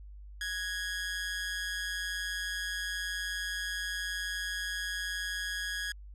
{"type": "tone with amplitude modulation", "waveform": "sawtooth", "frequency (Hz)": 1661.2, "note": "G#6", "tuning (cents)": 0, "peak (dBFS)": -27, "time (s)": [0.41, 5.92], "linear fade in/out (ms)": 2, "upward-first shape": "sine", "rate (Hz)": 181, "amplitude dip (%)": 60, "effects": ["added 50 Hz sine -45 dBFS peak until 6.14 s", "low-pass 10000 Hz 12 dB/octave"]}